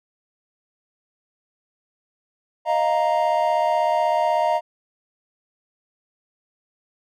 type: chord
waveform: triangle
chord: Eb suspended second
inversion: none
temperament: equal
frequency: 622.3 / 698.5 / 932.3 Hz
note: Eb5 / F5 / Bb5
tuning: 0 / 0 / 0 cents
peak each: -20 dBFS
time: 2.65-4.61 s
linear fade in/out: 50 ms
effects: none